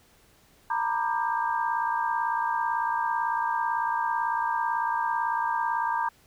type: tone cluster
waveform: sine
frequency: 919 / 977 / 1189 / 1594 Hz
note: A#5 / B5 / D6 / G6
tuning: -25 / -19 / +21 / +28 cents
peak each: -27 / -30 / -33 / -33 dBFS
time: 0.7-6.09 s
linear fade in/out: 5 ms
effects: pink hiss -60 dBFS RMS until 6.26 s